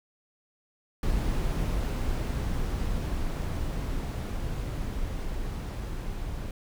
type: noise with level ramp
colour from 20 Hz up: brown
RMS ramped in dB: -27 to -34 dBFS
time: 1.03-6.51 s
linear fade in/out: 2 ms
effects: none